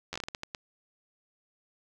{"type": "slowing click train", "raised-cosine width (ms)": 0.2, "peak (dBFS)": -18, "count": 10, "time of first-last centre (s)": [0.13, 0.548], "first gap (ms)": 11, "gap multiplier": 1.34, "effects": []}